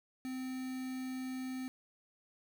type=tone with quantisation; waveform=triangle; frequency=258.5 Hz; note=C4; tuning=21 cents flat; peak=-36 dBFS; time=0.25-1.68 s; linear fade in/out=0 ms; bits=8; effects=none